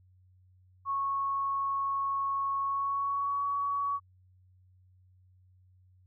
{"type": "tone with pitch glide", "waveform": "sine", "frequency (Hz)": [1102, 1127.1], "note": ["C#6", "C#6"], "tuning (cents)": [-11, 28], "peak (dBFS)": -28, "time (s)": [0.85, 4], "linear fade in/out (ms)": 50, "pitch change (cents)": 39, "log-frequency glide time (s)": [2.62, 3.43], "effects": ["added 92 Hz sine -59 dBFS peak until 6.06 s"]}